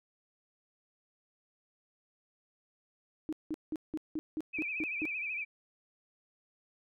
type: tone bursts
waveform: sine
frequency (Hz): 311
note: D#4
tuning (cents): -1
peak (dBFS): -32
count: 9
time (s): 3.29-5.054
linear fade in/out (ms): 0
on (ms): 36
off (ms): 180
type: tone with vibrato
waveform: sine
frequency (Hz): 2444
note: D#7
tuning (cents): -32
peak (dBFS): -34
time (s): 4.53-5.45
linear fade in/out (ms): 20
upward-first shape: sine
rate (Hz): 13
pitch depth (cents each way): 96
effects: none